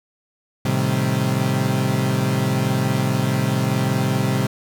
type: chord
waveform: 35% pulse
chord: A half-diminished seventh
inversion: none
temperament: equal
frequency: 110 / 130.81 / 155.56 / 196 Hz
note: A2 / C3 / Eb3 / G3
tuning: 0 / 0 / 0 / 0 cents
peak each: -24 / -19 / -25 / -22 dBFS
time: 0.65-4.47 s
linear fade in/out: 5 ms
effects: none